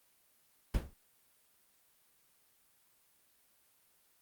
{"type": "noise with exponential decay", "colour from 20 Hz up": "brown", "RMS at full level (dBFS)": -25, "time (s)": [0.74, 0.94], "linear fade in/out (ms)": 5, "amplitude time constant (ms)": 42, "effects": ["white hiss -70 dBFS RMS until 4.21 s", "Opus 32 kbps"]}